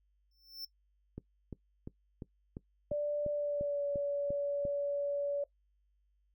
square tone with exponential growth, 5360 Hz, E8, 28 cents sharp, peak -37 dBFS, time 0.31-0.65 s, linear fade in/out 5 ms, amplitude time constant 72 ms
click train, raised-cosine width 3 ms, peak -29 dBFS, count 11, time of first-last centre 1.18-4.652 s, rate 2.88 Hz
sine tone with pitch glide, 587.3 to 570.6 Hz, D5 to C#5, 0 to +50 cents, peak -31 dBFS, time 2.91-5.44 s, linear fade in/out 5 ms, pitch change -50 cents, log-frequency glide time 3.31-3.85 s
effects noise-tail reverb RT60 0.1 s tail -19 dB re dry + added 50 Hz sine -70 dBFS peak until 6.34 s

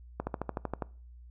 slowing click train, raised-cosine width 1 ms, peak -18 dBFS, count 9, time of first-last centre 0.2-0.822 s, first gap 70 ms, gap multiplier 1.03, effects noise-tail reverb RT60 0.4 s tail -22 dB re dry + added 60 Hz sine -48 dBFS peak until 1.3 s

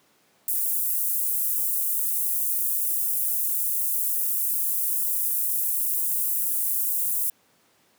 pink high-pass noise, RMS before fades -25 dBFS, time 0.48-7.3 s, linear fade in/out 2 ms, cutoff 11000 Hz, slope 24 dB/octave, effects pink hiss -62 dBFS RMS until 7.98 s + high-pass 200 Hz 12 dB/octave

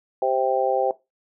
harmonic tone, 130.81 Hz, C3, in tune, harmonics 3 / 4 / 5 / 6, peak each -27 / -23 / -26 / -23 dBFS, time 0.22-0.91 s, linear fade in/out 2 ms, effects noise-tail reverb RT60 0.2 s tail -17 dB re dry

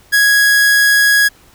45% pulse tone, 1661.2 Hz, G#6, in tune, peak -8 dBFS, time 0.12-1.29 s, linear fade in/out 20 ms, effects pink hiss -47 dBFS RMS until 1.54 s

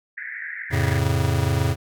pink band-pass noise, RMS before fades -33 dBFS, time 0.17-0.99 s, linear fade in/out 10 ms, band 1600 to 2100 Hz, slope 96 dB/octave
square chord, F augmented, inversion none, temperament just, 87.31 / 109.13 / 136.42 Hz, F2 / A2 / C#3, 0 / -14 / -27 cents, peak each -24 dBFS, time 0.7-1.76 s, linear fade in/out 50 ms
effects none

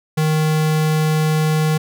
square tone, 155.56 Hz, D#3, in tune, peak -15 dBFS, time 0.17-1.78 s, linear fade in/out 10 ms, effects none

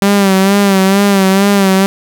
sawtooth tone with vibrato, 196 Hz, G3, in tune, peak -3 dBFS, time 0.02-1.86 s, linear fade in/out 0 ms, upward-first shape sine, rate 2.2 Hz, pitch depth 56 cents each way, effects none

